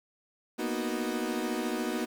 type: chord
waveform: 35% pulse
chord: B major seventh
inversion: third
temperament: equal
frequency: 233.1 / 246.9 / 311.1 / 370 Hz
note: A#3 / B3 / D#4 / F#4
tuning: 0 / 0 / 0 / 0 cents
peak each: -34 dBFS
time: 0.58-2.06 s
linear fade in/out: 20 ms
effects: 9-bit